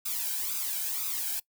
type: noise with flanger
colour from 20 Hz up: blue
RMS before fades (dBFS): -32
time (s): 0.05-1.4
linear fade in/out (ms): 10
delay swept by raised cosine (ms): 0.8 to 1.3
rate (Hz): 2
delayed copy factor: +0.8
effects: noise-tail reverb RT60 0.1 s tail -22 dB re dry